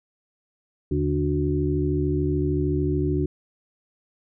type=harmonic tone with a mistuned harmonic; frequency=73.42 Hz; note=D2; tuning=in tune; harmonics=1 / 2 / 4 / 5; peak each=-26 / -26 / -26 / -26 dBFS; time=0.91-3.26 s; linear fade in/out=5 ms; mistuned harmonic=1; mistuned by=+120 cents; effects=none